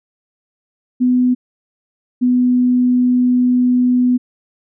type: tone pair in turn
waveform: sine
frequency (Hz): 250 / 248.7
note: B3 / B3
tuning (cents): +21 / +12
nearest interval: unison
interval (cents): 9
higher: first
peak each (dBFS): -10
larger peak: neither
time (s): 1-1.35 / 2.21-4.18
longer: second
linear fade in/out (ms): 20
effects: none